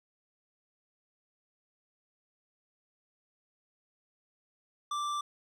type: tone with hard clipping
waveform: sine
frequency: 1174.7 Hz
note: D6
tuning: in tune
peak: -33 dBFS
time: 4.91-5.21 s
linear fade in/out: 5 ms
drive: 12 dB
effects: none